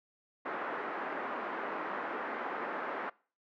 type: band-pass noise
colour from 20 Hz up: white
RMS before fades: -38 dBFS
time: 0.45-3.1 s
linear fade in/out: 10 ms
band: 250 to 1600 Hz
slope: 24 dB/octave
effects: noise-tail reverb RT60 0.4 s tail -23 dB re dry